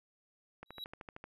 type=click train; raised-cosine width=0.5 ms; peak=-31 dBFS; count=9; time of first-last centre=0.63-1.241 s; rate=13.1 Hz
type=tone with exponential growth; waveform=triangle; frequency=3884 Hz; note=B7; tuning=30 cents flat; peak=-36 dBFS; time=0.66-0.84 s; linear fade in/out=1 ms; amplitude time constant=38 ms
effects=resampled to 32000 Hz